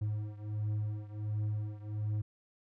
triangle beating tone pair, 105.3 / 106.7 Hz, G#2 / G#2, +24 / +47 cents, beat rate 1.4 Hz, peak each -33 / -36 dBFS, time 0.01-2.22 s, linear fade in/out 10 ms, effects none

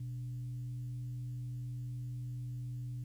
sine tone with frequency modulation, 123.47 Hz, B2, in tune, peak -38 dBFS, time 0-3.04 s, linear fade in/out 5 ms, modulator 166 Hz, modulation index 0.23, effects 11-bit

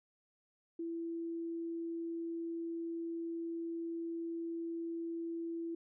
sine tone, 333.7 Hz, E4, 21 cents sharp, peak -37 dBFS, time 0.79-5.75 s, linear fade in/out 5 ms, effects none

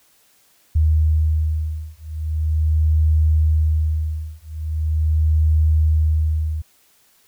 sine beating tone pair, 77.78 / 78.19 Hz, D#2 / D#2, 0 / +9 cents, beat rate 0.41 Hz, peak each -18 dBFS, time 0.75-6.62 s, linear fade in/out 10 ms, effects white hiss -57 dBFS RMS until 7.27 s

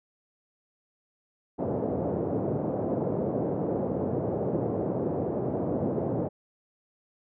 white band-pass noise, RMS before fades -29 dBFS, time 1.58-6.29 s, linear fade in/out 20 ms, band 100 to 570 Hz, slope 24 dB/octave, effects none

